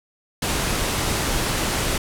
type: low-pass noise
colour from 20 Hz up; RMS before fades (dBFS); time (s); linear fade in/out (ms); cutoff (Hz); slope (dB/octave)
pink; -23; 0.42-1.98; 5; 12000; 24
effects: none